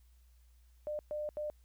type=tone bursts at uneven times; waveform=sine; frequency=600 Hz; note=D5; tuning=37 cents sharp; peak=-35 dBFS; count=3; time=0.87-0.99 / 1.11-1.29 / 1.37-1.5 s; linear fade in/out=0 ms; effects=added 60 Hz sine -60 dBFS peak until 1.64 s + white hiss -75 dBFS RMS until 1.64 s